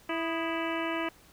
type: harmonic tone with a mistuned harmonic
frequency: 329.6 Hz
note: E4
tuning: in tune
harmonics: 1 / 2 / 3 / 4 / 5 / 6 / 7 / 8 / 9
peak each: -33 / -36 / -38 / -39 / -40 / -41 / -41 / -42 / -43 dBFS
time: 0.09-1.09 s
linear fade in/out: 5 ms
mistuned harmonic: 4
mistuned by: -96 cents
effects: pink hiss -58 dBFS RMS until 1.32 s